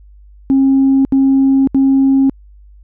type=tone bursts; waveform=sine; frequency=270 Hz; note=C#4; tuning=45 cents flat; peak=-6 dBFS; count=3; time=0.5-2.296 s; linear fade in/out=0 ms; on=550 ms; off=73 ms; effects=tanh soft clip ceiling -4 dBFS + added 50 Hz sine -38 dBFS peak until 2.83 s